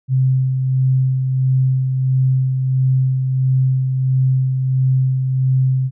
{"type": "tone with tremolo", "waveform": "sine", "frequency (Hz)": 130.81, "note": "C3", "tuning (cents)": 0, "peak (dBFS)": -11, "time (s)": [0.08, 5.91], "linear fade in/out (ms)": 50, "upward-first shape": "sine", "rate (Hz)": 1.5, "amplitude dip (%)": 40, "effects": []}